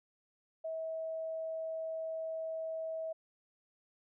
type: tone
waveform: sine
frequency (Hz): 645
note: E5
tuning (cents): -38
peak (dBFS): -36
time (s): 0.64-3.13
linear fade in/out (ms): 10
effects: none